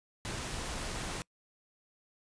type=noise; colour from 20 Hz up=pink; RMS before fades=-38 dBFS; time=0.25-1.22 s; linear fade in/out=0 ms; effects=noise-tail reverb RT60 0.1 s tail -26 dB re dry + resampled to 22050 Hz